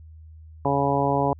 harmonic tone, 140 Hz, C#3, 18 cents sharp, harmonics 1 / 2 / 3 / 4 / 5 / 6 / 7, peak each -27 / -27 / -27 / -27 / -27 / -27 / -27 dBFS, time 0.65-1.33 s, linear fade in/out 2 ms, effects added 79 Hz sine -42 dBFS peak until 1.39 s

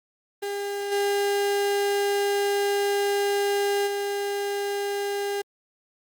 35% pulse tone with level steps, 403.3 Hz, G4, 49 cents sharp, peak -26 / -20 / -24 dBFS, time 0.42-5.42 s, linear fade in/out 10 ms, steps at 0.91 / 3.86 s, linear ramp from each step 20 ms, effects Opus 32 kbps

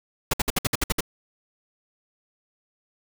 pink noise bursts, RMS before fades -22 dBFS, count 9, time 0.31-1.007 s, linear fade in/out 5 ms, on 25 ms, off 59 ms, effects none

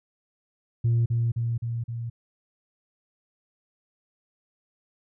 sine tone with echo, 116.9 Hz, A#2, 5 cents sharp, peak -17 dBFS, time 0.84-1.06 s, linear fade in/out 10 ms, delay 260 ms, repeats 4, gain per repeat -3 dB, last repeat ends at 2.1 s, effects tanh soft clip ceiling -17 dBFS

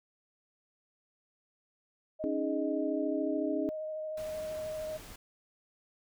sine tone with vibrato, 622.3 Hz, D#5, in tune, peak -35 dBFS, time 2.19-4.98 s, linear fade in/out 20 ms, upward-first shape square, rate 13 Hz, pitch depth 10 cents each way
sine chord, C# suspended second, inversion none, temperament equal, 277.2 / 311.1 / 415.3 Hz, C#4 / D#4 / G#4, 0 / 0 / 0 cents, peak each -34 / -33 / -37 dBFS, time 2.24-3.69 s, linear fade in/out 0 ms
pink noise, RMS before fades -49 dBFS, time 4.17-5.16 s, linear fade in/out 5 ms
effects none

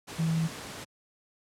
sine tone in noise, 162.7 Hz, E3, 22 cents flat, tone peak -24 dBFS, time 0.18-0.48 s, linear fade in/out 20 ms, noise pink, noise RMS -40 dBFS, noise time 0.07-0.85 s, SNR +13 dB, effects high-pass 100 Hz 12 dB/octave + low-pass 10000 Hz 12 dB/octave

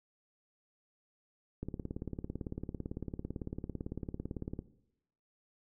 click train, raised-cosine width 3 ms, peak -25 dBFS, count 54, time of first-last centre 1.63-4.591 s, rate 17.9 Hz, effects noise-tail reverb RT60 0.8 s tail -17 dB re dry

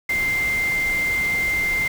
sine tone in noise, 2093 Hz, C7, in tune, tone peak -19 dBFS, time 0.09-1.88 s, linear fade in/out 5 ms, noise pink, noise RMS -32 dBFS, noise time 0.09-1.88 s, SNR +10 dB, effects none

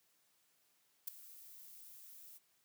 violet noise with ADSR envelope, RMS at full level -38 dBFS, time 1.07-2.39 s, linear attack 10 ms, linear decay 8 ms, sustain -18 dB, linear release 25 ms, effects white hiss -75 dBFS RMS until 2.64 s + high-pass 100 Hz 12 dB/octave

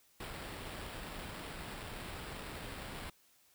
pink noise with sample-and-hold, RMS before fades -45 dBFS, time 0.2-3.1 s, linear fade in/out 5 ms, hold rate 6300 Hz, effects white hiss -68 dBFS RMS until 3.54 s

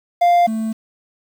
triangle tone pair in turn, 698.5 / 221.4 Hz, F5 / A3, 0 / +11 cents, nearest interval octave + minor sixth, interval 1989 cents, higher first, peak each -8 / -17 dBFS, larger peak first, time 0.21-0.47 / 0.47-0.73 s, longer neither, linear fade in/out 10 ms, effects 7-bit

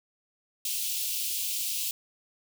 white high-pass noise, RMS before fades -31 dBFS, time 0.65-1.91 s, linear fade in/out 2 ms, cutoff 2600 Hz, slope 48 dB/octave, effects none

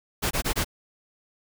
pink noise bursts, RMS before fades -25 dBFS, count 4, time 0.22-0.646 s, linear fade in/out 20 ms, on 90 ms, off 22 ms, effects none

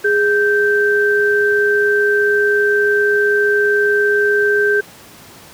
sine tone pair together, 413.5 / 1561.2 Hz, G#4 / G6, -8 / -8 cents, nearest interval octave + major seventh, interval 2300 cents, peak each -14 dBFS, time 0.04-4.81 s, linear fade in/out 10 ms, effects pink hiss -40 dBFS RMS until 5.53 s + high-pass 100 Hz 12 dB/octave

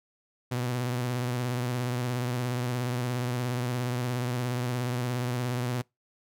sawtooth tone with vibrato, 123.47 Hz, B2, in tune, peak -24 dBFS, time 0.51-5.82 s, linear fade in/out 10 ms, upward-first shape sine, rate 17 Hz, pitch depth 51 cents each way, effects noise-tail reverb RT60 0.2 s tail -25 dB re dry

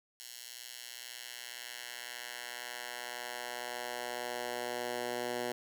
10% pulse tone with high-pass filter sweep, 121.9 Hz, B2, 22 cents flat, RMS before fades -41 dBFS, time 0.2-5.52 s, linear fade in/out 0 ms, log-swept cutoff 4300 to 330 Hz, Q 0.8, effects none

